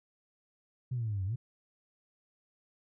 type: exponential two-way sweep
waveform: sine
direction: down then up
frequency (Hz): 129.9 to 91.4 to 129.9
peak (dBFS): -30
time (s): 0.91-1.36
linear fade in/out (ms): 10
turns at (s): 1.25
effects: tanh soft clip ceiling -26 dBFS